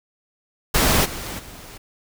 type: noise with level steps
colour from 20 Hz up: pink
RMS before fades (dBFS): -17 / -31 / -40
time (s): 0.74-1.78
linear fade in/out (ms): 10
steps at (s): 1.04 / 1.38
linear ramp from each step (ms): 20
effects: none